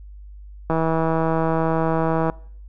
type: click train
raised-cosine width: 1 ms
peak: -8 dBFS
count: 260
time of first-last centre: 0.7-2.299 s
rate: 162 Hz
effects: noise-tail reverb RT60 0.6 s tail -23 dB re dry + added 50 Hz sine -37 dBFS peak until 2.68 s

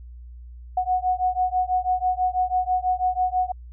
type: beating tone pair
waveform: sine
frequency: 732 / 738.1 Hz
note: F#5 / F#5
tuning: -19 / -4 cents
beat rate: 6.1 Hz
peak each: -23 dBFS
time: 0.77-3.52 s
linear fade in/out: 5 ms
effects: added 60 Hz sine -38 dBFS peak until 3.72 s

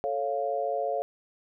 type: chord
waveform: sine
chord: A augmented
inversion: none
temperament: equal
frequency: 440 / 554.4 / 698.5 Hz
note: A4 / C#5 / E#5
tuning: 0 / 0 / 0 cents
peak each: -33 / -30 / -30 dBFS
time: 0.04-1.02 s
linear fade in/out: 0 ms
effects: none

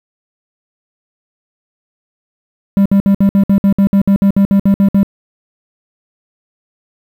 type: tone bursts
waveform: triangle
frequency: 197.8 Hz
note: G3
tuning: 16 cents sharp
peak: -4 dBFS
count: 16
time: 2.77-5.031 s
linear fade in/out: 0 ms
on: 86 ms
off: 59 ms
effects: 7-bit

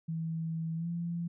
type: tone with pitch glide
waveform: sine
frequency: 162.7 to 170.49 Hz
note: E3 to F3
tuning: -22 to -41 cents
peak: -32 dBFS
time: 0.08-1.28 s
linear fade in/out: 10 ms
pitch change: +81 cents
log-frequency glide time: 0.76-0.88 s
effects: none

